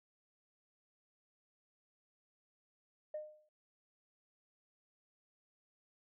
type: tone with exponential decay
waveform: sine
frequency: 610 Hz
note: D#5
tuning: 34 cents flat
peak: -36 dBFS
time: 3.14-3.49 s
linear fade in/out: 5 ms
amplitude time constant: 76 ms
effects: tanh soft clip ceiling -34 dBFS